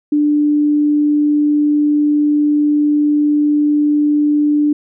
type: tone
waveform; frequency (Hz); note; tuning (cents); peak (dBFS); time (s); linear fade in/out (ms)
sine; 295.9; D4; +13; -10; 0.12-4.73; 5
effects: none